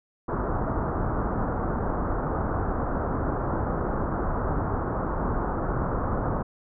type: low-pass noise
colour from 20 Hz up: pink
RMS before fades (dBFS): -27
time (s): 0.28-6.43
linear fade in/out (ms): 10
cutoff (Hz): 1400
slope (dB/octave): 48
effects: none

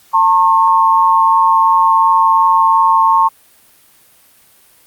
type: tone pair together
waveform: sine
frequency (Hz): 901.4 / 1081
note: A5 / C#6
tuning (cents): +42 / -44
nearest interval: minor third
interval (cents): 314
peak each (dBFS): -10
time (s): 0.13-3.29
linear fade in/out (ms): 20
effects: white hiss -48 dBFS RMS until 4.86 s + Opus 48 kbps

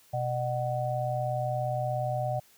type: tone cluster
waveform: sine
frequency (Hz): 124.7 / 607 / 744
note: B2 / D#5 / F#5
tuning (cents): +17 / -43 / +9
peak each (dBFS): -31 / -32 / -32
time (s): 0.13-2.4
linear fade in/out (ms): 10
effects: white hiss -60 dBFS RMS until 2.57 s

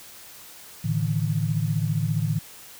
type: chord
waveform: sine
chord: A suspended fourth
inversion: none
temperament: equal with one note detuned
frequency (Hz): 110 / 146.83 / 161.8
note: A2 / D3 / E3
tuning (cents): 0 / 0 / -32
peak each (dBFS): -26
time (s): 0.84-2.39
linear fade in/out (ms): 10
effects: white hiss -45 dBFS RMS until 2.79 s

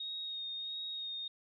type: tone with vibrato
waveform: sine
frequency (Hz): 3729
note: A#7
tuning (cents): 0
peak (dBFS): -38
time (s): 0-1.28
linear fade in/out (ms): 5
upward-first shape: sine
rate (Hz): 1.5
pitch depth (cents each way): 19
effects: none

